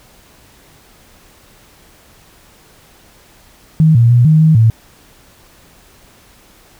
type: tone with pitch steps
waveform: sine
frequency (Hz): 158.1 / 117.2 / 121 / 156.4 / 158.2 / 112.5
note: D#3 / A#2 / B2 / D#3 / D#3 / A2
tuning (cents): +28 / +10 / -35 / +9 / +29 / +39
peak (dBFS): -5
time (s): 3.8-4.7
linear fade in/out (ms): 0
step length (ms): 150
effects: pink hiss -46 dBFS RMS until 6.79 s